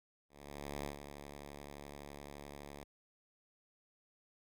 5% pulse tone with ADSR envelope, 71.7 Hz, D2, 41 cents flat, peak -28 dBFS, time 0.29-2.84 s, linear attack 560 ms, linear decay 110 ms, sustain -9 dB, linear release 8 ms, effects none

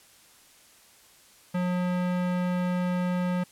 square tone with low-pass filter, 179.7 Hz, F3, 50 cents sharp, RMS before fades -27 dBFS, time 1.54-3.44 s, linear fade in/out 10 ms, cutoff 2300 Hz, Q 0.75, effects white hiss -56 dBFS RMS until 3.51 s + low-pass 12000 Hz 12 dB/octave

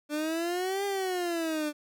30% pulse exponential two-way sweep, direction up then down, 293.7 to 403.7 to 293.7 Hz, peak -26 dBFS, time 0.09-1.73 s, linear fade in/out 50 ms, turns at 0.85 s, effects none

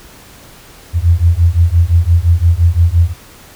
sine beating tone pair, 82.41 / 88.21 Hz, E2 / F2, 0 / +18 cents, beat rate 5.8 Hz, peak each -10 / -10 dBFS, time 0.93-3.14 s, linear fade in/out 50 ms, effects pink hiss -39 dBFS RMS until 3.55 s

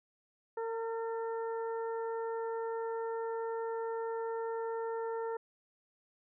harmonic tone with a mistuned harmonic, 455.2 Hz, A#4, 41 cents flat, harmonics 1 / 2 / 3 / 4, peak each -35 / -41 / -48 / -53 dBFS, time 0.57-5.37 s, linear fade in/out 5 ms, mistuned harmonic 4, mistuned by -21 cents, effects none

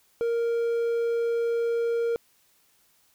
triangle tone, 466.2 Hz, A#4, in tune, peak -21 dBFS, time 0.21-2.16 s, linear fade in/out 0 ms, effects white hiss -64 dBFS RMS until 3.14 s

